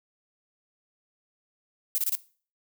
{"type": "noise bursts", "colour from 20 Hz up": "violet", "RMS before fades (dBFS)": -26, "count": 4, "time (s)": [1.95, 2.152], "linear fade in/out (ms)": 0, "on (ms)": 31, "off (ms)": 26, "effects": ["noise-tail reverb RT60 0.4 s tail -19 dB re dry"]}